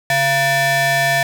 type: ring-modulated tone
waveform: 35% pulse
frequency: 545 Hz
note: C#5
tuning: 29 cents flat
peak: -9 dBFS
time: 0.1-1.23 s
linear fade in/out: 2 ms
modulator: 1230 Hz
effects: none